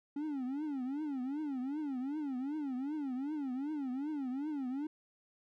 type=tone with vibrato; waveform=triangle; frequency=278.4 Hz; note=C#4; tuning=8 cents sharp; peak=-33 dBFS; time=0.16-4.87 s; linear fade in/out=5 ms; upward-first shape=triangle; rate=2.6 Hz; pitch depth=220 cents each way; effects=none